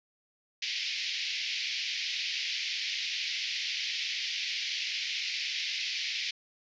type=band-pass noise; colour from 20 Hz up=pink; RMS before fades=-34 dBFS; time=0.62-6.31 s; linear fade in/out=5 ms; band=2100 to 5500 Hz; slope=48 dB/octave; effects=resampled to 16000 Hz